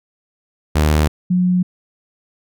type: tone pair in turn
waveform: sawtooth / sine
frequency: 76.2 / 180.81 Hz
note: D#2 / F#3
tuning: -36 / -40 cents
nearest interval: octave + minor third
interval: 1496 cents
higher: second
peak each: -8 / -12 dBFS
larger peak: first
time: 0.75-1.08 / 1.3-1.63 s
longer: neither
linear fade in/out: 10 ms
effects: none